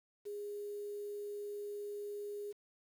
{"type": "tone with quantisation", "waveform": "sine", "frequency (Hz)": 411.4, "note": "G#4", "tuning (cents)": -16, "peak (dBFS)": -40, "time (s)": [0.25, 2.53], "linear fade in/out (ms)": 20, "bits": 10, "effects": []}